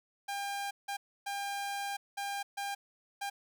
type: tone bursts at uneven times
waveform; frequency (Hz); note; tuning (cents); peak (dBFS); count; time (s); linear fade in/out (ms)
sawtooth; 801; G5; +37; -31; 6; 0.28-0.71 / 0.88-0.97 / 1.26-1.97 / 2.17-2.43 / 2.57-2.75 / 3.21-3.3; 10
effects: none